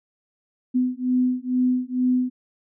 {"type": "beating tone pair", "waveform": "sine", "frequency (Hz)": [251, 253.2], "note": ["B3", "B3"], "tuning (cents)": [28, 43], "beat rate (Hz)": 2.2, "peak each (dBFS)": -22, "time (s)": [0.74, 2.3], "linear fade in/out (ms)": 20, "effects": []}